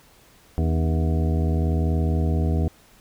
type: harmonic tone with a mistuned harmonic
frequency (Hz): 80.8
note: E2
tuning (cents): -34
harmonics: 1 / 2 / 3 / 4 / 5 / 6 / 8 / 9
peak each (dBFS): -20 / -26 / -30 / -32 / -34 / -36 / -38 / -39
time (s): 0.58-2.68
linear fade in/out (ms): 0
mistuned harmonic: 4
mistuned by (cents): -91
effects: pink hiss -54 dBFS RMS until 3 s